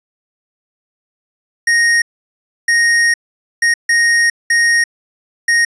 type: tone bursts at uneven times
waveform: square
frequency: 1864.7 Hz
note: A#6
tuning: in tune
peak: -10 dBFS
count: 6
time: 1.67-2.02 / 2.68-3.14 / 3.62-3.74 / 3.89-4.3 / 4.5-4.84 / 5.48-5.65 s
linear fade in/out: 5 ms
effects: resampled to 22050 Hz + 8-bit